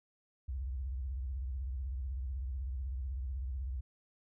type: tone with vibrato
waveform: sine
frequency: 65 Hz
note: C2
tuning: 11 cents flat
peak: -35 dBFS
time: 0.48-3.81 s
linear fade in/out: 10 ms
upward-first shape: sine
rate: 16 Hz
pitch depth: 200 cents each way
effects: none